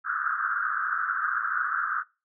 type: band-pass noise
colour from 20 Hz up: pink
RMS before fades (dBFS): -28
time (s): 0.04-2.04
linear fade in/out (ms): 50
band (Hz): 1200 to 1600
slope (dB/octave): 96
effects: noise-tail reverb RT60 0.3 s tail -23 dB re dry